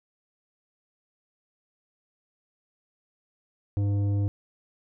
triangle tone with tanh clipping, 101 Hz, G#2, 48 cents flat, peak -24 dBFS, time 3.77-4.28 s, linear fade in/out 0 ms, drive 14 dB, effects none

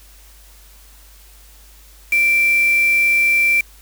sine tone with quantisation, 2349 Hz, D7, in tune, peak -12 dBFS, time 2.12-3.61 s, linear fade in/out 5 ms, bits 4, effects added 50 Hz sine -44 dBFS peak until 3.81 s + white hiss -48 dBFS RMS until 3.81 s

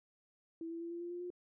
sine tone with pitch steps, 329.6 / 333.8 / 338.1 / 342.4 / 346.8 / 351.2 / 355.7 Hz, E4 / E4 / E4 / F4 / F4 / F4 / F4, 0 / +22 / +44 / -34 / -12 / +10 / +32 cents, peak -40 dBFS, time 0.61-1.303 s, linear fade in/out 2 ms, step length 99 ms, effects none

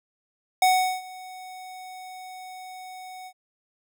square tone with ADSR envelope, 743 Hz, F#5, 7 cents sharp, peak -16 dBFS, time 0.62-3.33 s, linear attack 3 ms, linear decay 390 ms, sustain -23 dB, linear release 63 ms, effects none

